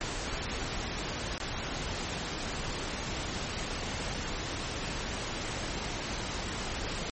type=noise with dropouts; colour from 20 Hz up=pink; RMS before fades=-35 dBFS; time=0.01-7.1 s; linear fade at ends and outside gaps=0 ms; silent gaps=1.38-1.401 / 4.141-4.146 s; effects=MP3 32 kbps